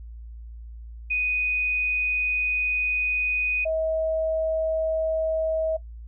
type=tone pair in turn; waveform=sine; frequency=2489 / 639.7 Hz; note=D#7 / D#5; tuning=0 / +48 cents; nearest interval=2 octaves; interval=2352 cents; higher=first; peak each=-22 dBFS; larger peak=neither; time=1.1-3.65 / 3.65-5.77 s; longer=first; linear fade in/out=10 ms; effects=noise-tail reverb RT60 0.1 s tail -17 dB re dry + added 57 Hz sine -37 dBFS peak until 6.07 s